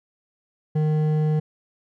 triangle tone with hard clipping, 153.7 Hz, D#3, 21 cents flat, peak -20 dBFS, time 0.75-1.4 s, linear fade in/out 10 ms, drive 12 dB, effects none

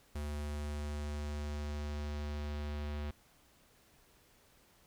square tone with low-pass filter sweep, 73.9 Hz, D2, 11 cents sharp, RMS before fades -39 dBFS, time 0.15-3.11 s, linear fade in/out 5 ms, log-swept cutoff 12000 to 3600 Hz, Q 1.1, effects pink hiss -66 dBFS RMS until 4.86 s

